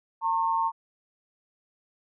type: tone pair together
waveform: sine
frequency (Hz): 910 / 1082.2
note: A#5 / C#6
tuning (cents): -42 / -42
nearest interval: minor third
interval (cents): 300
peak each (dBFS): -24 / -28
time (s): 0.21-0.72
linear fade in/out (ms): 50
effects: none